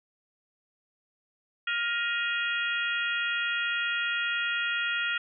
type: harmonic tone with a mistuned harmonic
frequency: 470.1 Hz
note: A#4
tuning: 15 cents sharp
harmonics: 3 / 4 / 5 / 6 / 7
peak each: -30 / -32 / -34 / -36 / -37 dBFS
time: 1.67-5.18 s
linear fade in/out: 5 ms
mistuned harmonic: 5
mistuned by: +97 cents
effects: none